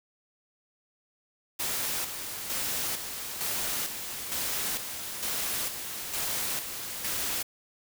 white noise with tremolo, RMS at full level -31 dBFS, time 1.59-7.43 s, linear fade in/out 10 ms, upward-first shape square, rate 1.1 Hz, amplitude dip 50%, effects none

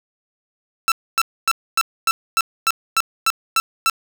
sawtooth tone bursts, 1333 Hz, E6, 19 cents sharp, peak -10 dBFS, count 11, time 0.88-3.898 s, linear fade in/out 0 ms, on 38 ms, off 260 ms, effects none

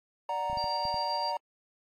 triangle chord, D augmented, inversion none, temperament equal, 587.3 / 740 / 932.3 Hz, D5 / F#5 / A#5, 0 / 0 / 0 cents, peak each -35 / -35 / -29 dBFS, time 0.29-1.37 s, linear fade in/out 2 ms
clicks, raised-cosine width 5 ms, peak -32 dBFS, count 6, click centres 0.499 / 0.53 / 0.572 / 0.642 / 0.853 / 0.943 s
sine tone with tremolo, 4710 Hz, D8, 4 cents sharp, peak -34 dBFS, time 0.57-1.32 s, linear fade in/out 10 ms, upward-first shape square, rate 7.6 Hz, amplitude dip 35%
effects AAC 48 kbps

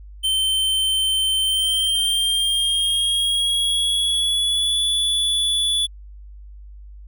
square tone with pitch glide, 3100 to 3440 Hz, G7 to A7, -20 to -40 cents, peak -18 dBFS, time 0.23-5.87 s, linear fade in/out 20 ms, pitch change +180 cents, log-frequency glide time 1.4-4.8 s, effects added 50 Hz sine -37 dBFS peak until 7.07 s

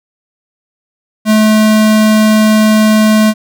square tone, 215.8 Hz, A3, 33 cents flat, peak -6 dBFS, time 1.25-3.34 s, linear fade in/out 50 ms, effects none

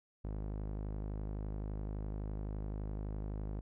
sawtooth tone with low-pass filter, 51.8 Hz, G#1, 4 cents flat, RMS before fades -40 dBFS, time 0.24-3.61 s, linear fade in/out 10 ms, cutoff 720 Hz, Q 0.58, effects none

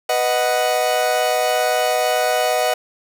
40% pulse chord, B major, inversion none, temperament equal, 493.9 / 622.3 / 740 Hz, B4 / D#5 / F#5, 0 / 0 / 0 cents, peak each -22 / -19 / -19 dBFS, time 0.09-2.74 s, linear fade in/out 5 ms, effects none

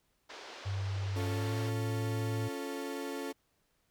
pink band-pass noise, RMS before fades -48 dBFS, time 0.29-1.7 s, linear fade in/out 10 ms, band 370 to 5500 Hz, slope 24 dB/octave
sine tone with pitch glide, 98 to 110 Hz, G2 to A2, 0 to 0 cents, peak -32 dBFS, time 0.65-2.49 s, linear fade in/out 20 ms, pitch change +200 cents, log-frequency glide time 1.23-1.59 s
35% pulse chord, Db augmented, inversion none, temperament equal, 277.2 / 349.2 / 440 Hz, Db4 / F4 / A4, 0 / 0 / 0 cents, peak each -38 / -42 / -39 dBFS, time 1.15-3.33 s, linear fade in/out 20 ms
effects pink hiss -75 dBFS RMS until 3.9 s

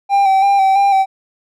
triangle tone with vibrato, 784 Hz, G5, in tune, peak -7 dBFS, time 0.09-1.06 s, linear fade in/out 50 ms, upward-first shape square, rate 3 Hz, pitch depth 28 cents each way, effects none

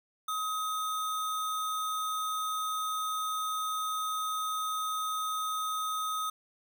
sine tone with sample-and-hold, 1265 Hz, D#6, 28 cents sharp, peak -30 dBFS, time 0.28-6.3 s, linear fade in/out 5 ms, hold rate 4900 Hz, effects none

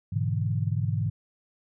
sine chord, E dominant seventh, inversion first, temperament equal, 103.83 / 123.47 / 146.83 / 164.81 Hz, G#2 / B2 / D3 / E3, 0 / 0 / 0 / 0 cents, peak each -27 / -30 / -31 / -33 dBFS, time 0.12-1.1 s, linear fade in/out 10 ms, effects none

